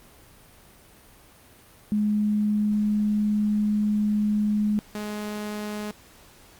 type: tone pair in turn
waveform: sine / sawtooth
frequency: 209.8 / 209.8 Hz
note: G#3 / G#3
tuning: +18 / +18 cents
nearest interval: unison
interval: 0 cents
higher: neither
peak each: -20 / -26 dBFS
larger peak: first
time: 1.92-4.79 / 4.95-5.91 s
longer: first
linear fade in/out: 0 ms
effects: pink hiss -52 dBFS RMS until 6.59 s + Opus 32 kbps